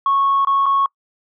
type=tone with dropouts; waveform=sine; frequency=1102 Hz; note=C#6; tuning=11 cents flat; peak=-12 dBFS; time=0.06-0.86 s; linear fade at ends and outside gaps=2 ms; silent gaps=0.449-0.471 / 0.659-0.663 s; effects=noise-tail reverb RT60 0.1 s tail -26 dB re dry + tanh soft clip ceiling -9 dBFS